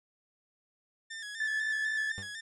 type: tone with vibrato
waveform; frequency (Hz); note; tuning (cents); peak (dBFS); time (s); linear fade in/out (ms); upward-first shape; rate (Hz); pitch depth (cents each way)
sawtooth; 1735; A6; -25; -36; 1.1-2.41; 10; square; 4; 61
type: tone with tremolo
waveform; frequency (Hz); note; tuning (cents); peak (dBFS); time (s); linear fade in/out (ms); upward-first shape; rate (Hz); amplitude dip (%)
sine; 1744; A6; -16; -28; 1.4-2.12; 5; triangle; 7.2; 30
type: tone with exponential decay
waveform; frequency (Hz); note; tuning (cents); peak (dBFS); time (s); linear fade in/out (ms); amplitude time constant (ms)
30% pulse; 98; G2; 0; -35; 2.18-2.36; 0; 39
effects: resampled to 22050 Hz